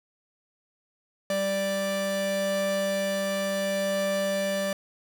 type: tone pair together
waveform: 45% pulse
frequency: 196 / 587.3 Hz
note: G3 / D5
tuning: 0 / 0 cents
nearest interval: octave + perfect fifth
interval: 1900 cents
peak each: -32 / -26 dBFS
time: 1.3-4.73 s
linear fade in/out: 2 ms
effects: none